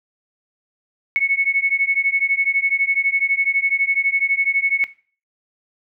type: beating tone pair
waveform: sine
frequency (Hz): 2200 / 2212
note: C#7 / C#7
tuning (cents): -14 / -4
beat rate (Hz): 12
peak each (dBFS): -18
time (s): 1.16-4.84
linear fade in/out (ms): 0
effects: noise-tail reverb RT60 0.4 s tail -18 dB re dry